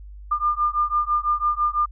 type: beating tone pair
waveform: sine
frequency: 1200 / 1206 Hz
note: D6 / D6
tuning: +37 / +46 cents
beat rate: 6 Hz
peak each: -22 dBFS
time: 0.31-1.86 s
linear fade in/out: 10 ms
effects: added 50 Hz sine -37 dBFS peak until 1.91 s